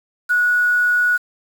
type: tone with quantisation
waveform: sine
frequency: 1462 Hz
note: F#6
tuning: 21 cents flat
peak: -13 dBFS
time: 0.29-1.18 s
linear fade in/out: 20 ms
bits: 6
effects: none